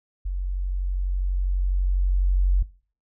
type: tone with level ramp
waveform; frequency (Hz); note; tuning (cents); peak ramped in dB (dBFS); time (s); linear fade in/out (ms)
sine; 46.07; F#1; -7; -24 to -15; 0.25-2.63; 10
effects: noise-tail reverb RT60 0.4 s tail -20 dB re dry